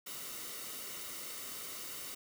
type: noise with comb filter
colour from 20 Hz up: white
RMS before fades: -44 dBFS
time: 0.06-2.15 s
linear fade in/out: 10 ms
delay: 1.2 ms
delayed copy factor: -0.55
effects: none